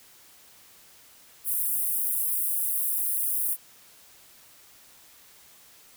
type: high-pass noise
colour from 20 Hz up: pink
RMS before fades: -27 dBFS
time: 1.44-3.57 s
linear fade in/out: 50 ms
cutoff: 9800 Hz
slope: 48 dB/octave
effects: white hiss -54 dBFS RMS until 5.96 s